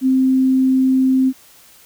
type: tone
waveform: sine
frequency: 261.6 Hz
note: C4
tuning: in tune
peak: -11 dBFS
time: 0.01-1.33 s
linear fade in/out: 50 ms
effects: white hiss -47 dBFS RMS until 1.85 s